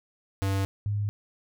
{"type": "tone pair in turn", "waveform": ["square", "sine"], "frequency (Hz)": [97.4, 103.19], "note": ["G2", "G#2"], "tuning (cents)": [-11, -11], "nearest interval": "minor second", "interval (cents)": 100, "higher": "second", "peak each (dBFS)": -25, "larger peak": "neither", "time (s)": [[0.42, 0.65], [0.86, 1.09]], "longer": "neither", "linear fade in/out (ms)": 0, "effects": []}